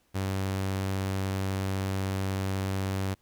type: tone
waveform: sawtooth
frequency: 96.2 Hz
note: G2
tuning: 32 cents flat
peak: -24 dBFS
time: 0.14-3.15 s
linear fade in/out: 20 ms
effects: pink hiss -69 dBFS RMS until 3.21 s